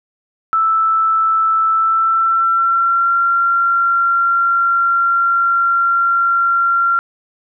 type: tone with pitch glide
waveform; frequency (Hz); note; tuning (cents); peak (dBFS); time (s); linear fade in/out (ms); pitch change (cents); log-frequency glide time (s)
sine; 1318.5 to 1375.3; E6 to F6; 0 to -27; -11; 0.53-6.99; 0; +73; 1.7-3.15
effects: none